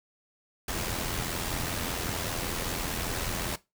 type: noise with amplitude modulation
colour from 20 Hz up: pink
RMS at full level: -30 dBFS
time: 0.68-3.56 s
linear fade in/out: 5 ms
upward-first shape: sine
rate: 85.1 Hz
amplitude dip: 50%
effects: noise-tail reverb RT60 0.2 s tail -17 dB re dry